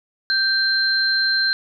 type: tone pair together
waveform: sine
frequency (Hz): 1568 / 4140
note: G6 / C8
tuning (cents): 0 / -19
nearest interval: octave + perfect fourth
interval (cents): 1681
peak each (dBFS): -19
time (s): 0.3-1.53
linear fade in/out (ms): 0
effects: none